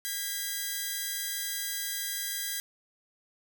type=tone pair together; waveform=5% pulse; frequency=1625.4 / 1975.5 Hz; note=G#6 / B6; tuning=-38 / 0 cents; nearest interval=minor third; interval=338 cents; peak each=-23 / -25 dBFS; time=0.05-2.6 s; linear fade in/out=0 ms; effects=none